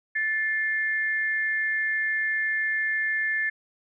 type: tone pair together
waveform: sine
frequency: 1753 / 2119 Hz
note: A6 / C7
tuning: -7 / +21 cents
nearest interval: minor third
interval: 328 cents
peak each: -24 / -30 dBFS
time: 0.15-3.5 s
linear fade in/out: 10 ms
effects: none

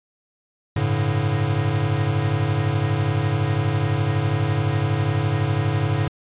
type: chord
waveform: square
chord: G suspended second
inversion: none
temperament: equal with one note detuned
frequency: 98 / 110 / 143.48 Hz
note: G2 / A2 / D3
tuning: 0 / 0 / -40 cents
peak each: -26 / -23 / -24 dBFS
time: 0.76-6.08 s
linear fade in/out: 5 ms
effects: resampled to 8000 Hz

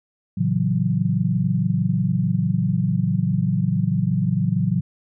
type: chord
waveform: sine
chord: F# dominant seventh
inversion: first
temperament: equal with one note detuned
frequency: 113.81 / 138.59 / 164.81 / 185 Hz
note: A#2 / C#3 / E3 / F#3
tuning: -41 / 0 / 0 / 0 cents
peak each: -24 / -24 / -23 / -22 dBFS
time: 0.37-4.81 s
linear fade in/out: 10 ms
effects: none

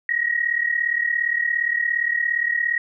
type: tone pair together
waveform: sine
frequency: 1880.7 / 1918 Hz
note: A#6 / A#6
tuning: +15 / +49 cents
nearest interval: unison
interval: 34 cents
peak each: -21 / -23 dBFS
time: 0.09-2.78 s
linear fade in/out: 2 ms
effects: none

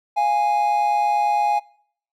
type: tone pair together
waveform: triangle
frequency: 698.5 / 827.3 Hz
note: F5 / G#5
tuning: 0 / -7 cents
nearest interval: minor third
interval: 293 cents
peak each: -23 / -15 dBFS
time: 0.16-1.6 s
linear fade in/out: 20 ms
effects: noise-tail reverb RT60 0.6 s tail -23 dB re dry

